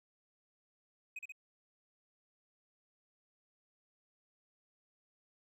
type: tone with echo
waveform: triangle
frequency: 2518 Hz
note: D#7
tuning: 20 cents sharp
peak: -39 dBFS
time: 1.16-1.19 s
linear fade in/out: 5 ms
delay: 66 ms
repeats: 2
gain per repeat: -2 dB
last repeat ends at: 1.322 s
effects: none